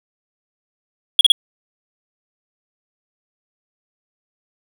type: tone bursts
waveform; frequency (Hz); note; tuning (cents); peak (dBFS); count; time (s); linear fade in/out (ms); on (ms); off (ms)
triangle; 3330; G#7; +4; -4; 3; 1.19-1.32; 2; 20; 35
effects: 7-bit